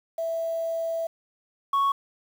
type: tone pair in turn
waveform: sine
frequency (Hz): 659.3 / 1108.8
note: E5 / C#6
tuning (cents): 0 / 0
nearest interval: major sixth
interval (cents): 900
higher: second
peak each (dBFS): -25 / -17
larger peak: second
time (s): 0.18-1.07 / 1.73-1.92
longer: first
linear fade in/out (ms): 5
effects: tanh soft clip ceiling -19 dBFS + 8-bit